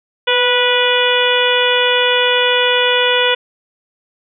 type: harmonic tone with a mistuned harmonic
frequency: 490.2 Hz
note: B4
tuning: 13 cents flat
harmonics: 1 / 2 / 3 / 4 / 5 / 6 / 7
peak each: -16 / -20 / -19 / -22 / -20 / -18 / -19 dBFS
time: 0.27-3.35 s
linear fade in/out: 10 ms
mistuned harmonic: 1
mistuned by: +21 cents
effects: none